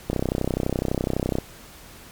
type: click train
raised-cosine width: 2 ms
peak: -9 dBFS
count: 42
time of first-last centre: 0.1-1.385 s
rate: 31.9 Hz
effects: pink hiss -45 dBFS RMS until 2.11 s + MP3 96 kbps